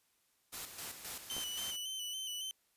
white noise with tremolo, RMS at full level -43 dBFS, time 0.52-1.77 s, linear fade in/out 20 ms, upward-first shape square, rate 3.8 Hz, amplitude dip 55%
sawtooth tone with vibrato, 3025 Hz, F#7, 38 cents sharp, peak -36 dBFS, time 1.3-2.51 s, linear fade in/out 0 ms, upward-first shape square, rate 3.6 Hz, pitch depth 33 cents each way
clicks, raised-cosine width 1 ms, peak -32 dBFS, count 2, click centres 1.366 / 1.382 s
effects white hiss -75 dBFS RMS until 2.76 s + resampled to 32000 Hz

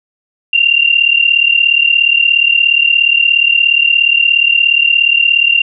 sine tone pair together, 2757 / 2794 Hz, F7 / F7, -23 / 0 cents, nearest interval unison, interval 23 cents, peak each -10 dBFS, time 0.53-5.62 s, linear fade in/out 5 ms, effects none

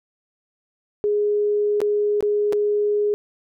sine tone with dropouts, 415.3 Hz, G#4, in tune, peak -17 dBFS, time 1.04-3.14 s, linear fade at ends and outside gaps 0 ms, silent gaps 1.804-1.816 / 2.207-2.226 / 2.525-2.531 s, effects none

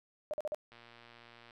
sine tone bursts, 605 Hz, D#5, 49 cents flat, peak -33 dBFS, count 4, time 0.31-0.546 s, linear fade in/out 0 ms, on 26 ms, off 44 ms
click train, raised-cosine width 0.3 ms, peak -39 dBFS, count 94, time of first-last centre 0.72-1.508 s, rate 118 Hz
effects none

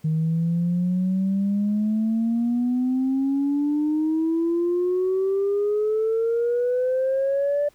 sine exponential sweep, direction up, 155.56 to 587.3 Hz, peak -18 dBFS, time 0.04-7.69 s, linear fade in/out 10 ms, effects tanh soft clip ceiling -16 dBFS + pink hiss -59 dBFS RMS until 7.74 s

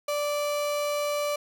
35% pulse tone, 585 Hz, D5, 7 cents flat, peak -24 dBFS, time 0.08-1.36 s, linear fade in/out 5 ms, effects none

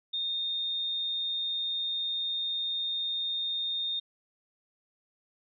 sine tone, 3662 Hz, A#7, 32 cents flat, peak -29 dBFS, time 0.13-4 s, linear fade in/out 10 ms, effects none

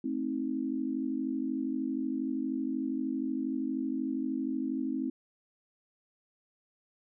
sine chord, A diminished, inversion none, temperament just, 220 / 264 / 316.8 Hz, A3 / C4 / Eb4, 0 / +16 / +31 cents, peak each -38 / -32 / -35 dBFS, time 0.04-5.1 s, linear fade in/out 5 ms, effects none

